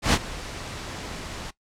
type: noise with ADSR envelope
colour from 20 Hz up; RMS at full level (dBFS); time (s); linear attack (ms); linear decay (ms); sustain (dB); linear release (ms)
pink; -17; 0.02-1.51; 110; 51; -18; 13
effects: noise-tail reverb RT60 0.1 s tail -18 dB re dry + low-pass 7000 Hz 12 dB/octave